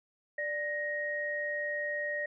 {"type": "tone pair together", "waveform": "sine", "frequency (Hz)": [590, 1874.8], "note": ["D5", "A#6"], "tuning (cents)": [8, 9], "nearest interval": "octave + minor sixth", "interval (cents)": 2001, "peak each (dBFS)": [-36, -33], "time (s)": [0.38, 2.26], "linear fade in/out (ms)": 5, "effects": []}